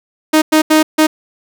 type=tone bursts at uneven times; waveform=sawtooth; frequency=311.1 Hz; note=D#4; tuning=in tune; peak=-3 dBFS; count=4; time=0.33-0.42 / 0.52-0.62 / 0.7-0.83 / 0.98-1.07 s; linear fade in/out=10 ms; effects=none